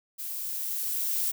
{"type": "noise with level ramp", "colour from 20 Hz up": "violet", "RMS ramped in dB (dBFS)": [-36, -27], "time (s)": [0.18, 1.32], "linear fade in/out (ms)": 20, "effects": []}